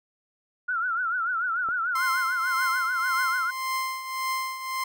sine tone with vibrato, 1408 Hz, F6, 14 cents sharp, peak -24 dBFS, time 0.68-3.51 s, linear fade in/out 10 ms, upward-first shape triangle, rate 6.8 Hz, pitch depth 140 cents each way
click, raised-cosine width 1 ms, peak -26 dBFS, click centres 1.688 s
30% pulse tone with tremolo, 1046.5 Hz, C6, in tune, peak -22 dBFS, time 1.95-4.84 s, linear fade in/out 5 ms, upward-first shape triangle, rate 1.8 Hz, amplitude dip 70%
effects none

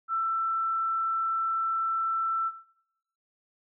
sine tone, 1334 Hz, E6, 20 cents sharp, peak -25 dBFS, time 0.08-2.52 s, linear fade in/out 50 ms, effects noise-tail reverb RT60 0.8 s tail -17 dB re dry

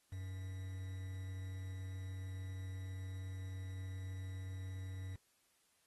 triangle tone with quantisation, 94 Hz, F#2, 28 cents sharp, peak -40 dBFS, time 0.12-5.16 s, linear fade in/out 5 ms, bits 10, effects white hiss -75 dBFS RMS until 5.86 s + AAC 32 kbps

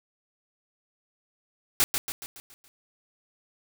white noise with echo, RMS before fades -21 dBFS, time 1.8-1.84 s, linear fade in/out 0 ms, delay 140 ms, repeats 6, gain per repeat -6 dB, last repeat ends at 2.68 s, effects none

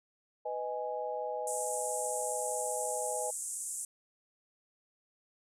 sine chord, G# minor, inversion first, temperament just, 498.4 / 623 / 830.6 Hz, B4 / D#5 / G#5, +16 / +2 / 0 cents, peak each -38 dBFS, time 0.45-3.31 s, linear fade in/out 10 ms
pink band-pass noise, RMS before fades -39 dBFS, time 1.47-3.85 s, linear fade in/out 2 ms, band 7300 to 9900 Hz, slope 48 dB/octave
effects none

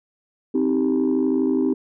sine chord, C minor, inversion none, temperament just, 261.6 / 314 / 392.4 Hz, C4 / Eb4 / G4, 0 / +16 / +2 cents, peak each -19 / -21 / -22 dBFS, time 0.54-1.74 s, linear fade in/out 10 ms, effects tanh soft clip ceiling -12 dBFS

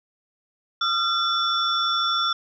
sine tone cluster, 1224 / 1364 / 3486 / 5480 Hz, D#6 / F6 / A7 / F8, -29 / -41 / -17 / -34 cents, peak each -31 / -23 / -24 / -31 dBFS, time 0.81-2.33 s, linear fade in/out 5 ms, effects none

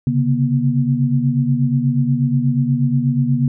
sine tone cluster, 133.7 / 142 / 239.7 Hz, C3 / C#3 / A#3, +38 / +42 / +48 cents, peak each -18 dBFS, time 0.07-3.48 s, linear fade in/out 2 ms, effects none

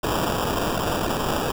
violet noise with sample-and-hold, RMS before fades -24 dBFS, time 0.03-1.52 s, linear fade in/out 10 ms, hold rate 2100 Hz, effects none

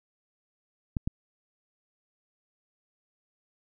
clicks, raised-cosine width 5 ms, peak -16 dBFS, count 2, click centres 0.968 / 1.075 s, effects none

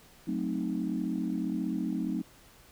sine chord, F# diminished seventh, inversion none, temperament equal, 185 / 220 / 261.6 / 311.1 Hz, F#3 / A3 / C4 / Eb4, 0 / 0 / 0 / 0 cents, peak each -34 dBFS, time 0.27-2.22 s, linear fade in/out 10 ms, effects tanh soft clip ceiling -20 dBFS + pink hiss -57 dBFS RMS until 2.71 s

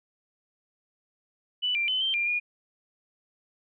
sine tone with pitch steps, 2976 / 2368 / 3038 / 3136 / 2390 / 2435 Hz, F#7 / D7 / F#7 / G7 / D7 / D#7, +9 / +14 / +45 / 0 / +30 / -38 cents, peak -24 dBFS, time 1.62-2.4 s, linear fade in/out 20 ms, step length 130 ms, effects none

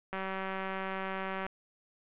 click train, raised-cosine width 0.5 ms, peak -22 dBFS, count 256, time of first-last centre 0.13-1.465 s, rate 191 Hz, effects resampled to 8000 Hz + 9-bit

